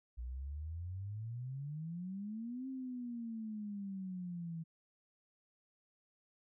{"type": "exponential two-way sweep", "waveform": "sine", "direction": "up then down", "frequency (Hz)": [58.27, 266.6, 161.7], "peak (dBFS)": -40, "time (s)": [0.17, 4.64], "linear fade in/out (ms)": 20, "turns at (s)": 2.68, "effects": []}